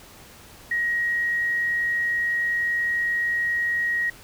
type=tone; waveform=sine; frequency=1891 Hz; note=A#6; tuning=24 cents sharp; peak=-21 dBFS; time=0.71-4.1 s; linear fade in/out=5 ms; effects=pink hiss -47 dBFS RMS until 4.23 s